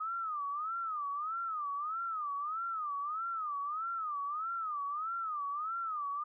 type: tone with vibrato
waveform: sine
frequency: 1244 Hz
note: D#6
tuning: 1 cent flat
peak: -34 dBFS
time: 0-6.24 s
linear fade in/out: 10 ms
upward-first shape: sine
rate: 1.6 Hz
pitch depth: 170 cents each way
effects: none